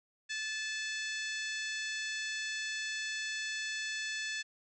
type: harmonic tone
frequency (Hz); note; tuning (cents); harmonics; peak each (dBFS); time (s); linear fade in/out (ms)
870; A5; -20; 2 / 3 / 4 / 5 / 6 / 7 / 8 / 9; -38 / -42 / -44 / -46 / -48 / -49 / -50 / -51; 0.29-4.43; 20
effects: none